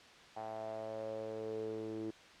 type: tone with band-pass filter sweep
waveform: sawtooth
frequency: 110 Hz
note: A2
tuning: in tune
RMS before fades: -42 dBFS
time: 0.36-2.11 s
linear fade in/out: 10 ms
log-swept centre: 760 to 350 Hz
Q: 6.4
effects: white hiss -57 dBFS RMS until 2.4 s + low-pass 4000 Hz 12 dB/octave